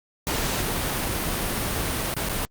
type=noise with dropouts; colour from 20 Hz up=pink; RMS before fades=-26 dBFS; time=0.27-2.45 s; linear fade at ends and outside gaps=0 ms; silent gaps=2.14-2.166 / 2.287-2.295 s; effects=Opus 48 kbps